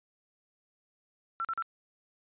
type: tone bursts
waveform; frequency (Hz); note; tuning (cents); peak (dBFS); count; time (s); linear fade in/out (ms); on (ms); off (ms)
sine; 1347; E6; +37; -30; 3; 1.4-1.623; 0; 47; 41
effects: resampled to 8000 Hz